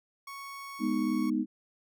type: tone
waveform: 30% pulse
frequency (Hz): 1108.7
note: C#6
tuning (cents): 0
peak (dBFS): -38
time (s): 0.27-1.3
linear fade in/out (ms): 5
type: chord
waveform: sine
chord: G# minor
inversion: none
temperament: equal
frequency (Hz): 207.7 / 246.9 / 311.1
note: G#3 / B3 / D#4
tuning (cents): 0 / 0 / 0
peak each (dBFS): -32 / -30 / -30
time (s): 0.79-1.46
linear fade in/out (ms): 50
effects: none